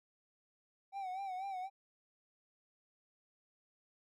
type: tone with vibrato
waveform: triangle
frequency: 762 Hz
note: G5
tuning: 49 cents flat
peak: -37 dBFS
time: 0.92-1.7 s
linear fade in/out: 50 ms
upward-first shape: sine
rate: 4.1 Hz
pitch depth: 74 cents each way
effects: none